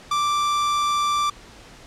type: tone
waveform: 45% pulse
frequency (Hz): 1174.7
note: D6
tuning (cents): 0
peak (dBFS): -19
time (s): 0.11-1.3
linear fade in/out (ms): 5
effects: pink hiss -45 dBFS RMS until 1.86 s + low-pass 7000 Hz 12 dB/octave